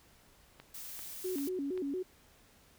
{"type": "click train", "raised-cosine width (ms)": 0.3, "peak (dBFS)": -33, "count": 4, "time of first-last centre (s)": [0.6, 1.776], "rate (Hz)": 2.55}
{"type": "noise", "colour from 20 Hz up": "blue", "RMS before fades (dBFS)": -45, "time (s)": [0.74, 1.49], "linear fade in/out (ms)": 5}
{"type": "tone with vibrato", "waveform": "sine", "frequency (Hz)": 321.6, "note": "E4", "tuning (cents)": -43, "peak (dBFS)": -33, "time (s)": [1.24, 2.03], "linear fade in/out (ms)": 10, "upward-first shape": "square", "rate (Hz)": 4.3, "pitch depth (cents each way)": 240}
{"effects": ["pink hiss -63 dBFS RMS until 2.78 s"]}